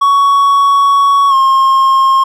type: tone with pitch glide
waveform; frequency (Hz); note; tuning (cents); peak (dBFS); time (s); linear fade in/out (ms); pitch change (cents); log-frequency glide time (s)
triangle; 1118 to 1070.6; C#6 to C6; +14 to +39; -4; 0.01-2.24; 10; -75; 1.29-1.34
effects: none